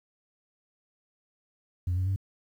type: tone with pitch steps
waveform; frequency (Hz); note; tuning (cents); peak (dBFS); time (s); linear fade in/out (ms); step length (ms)
sine; 89 / 92.62 / 96.38; F2 / F#2 / G2; +33 / +2 / -29; -23; 1.87-2.161; 5; 97
effects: tanh soft clip ceiling -23 dBFS + 10-bit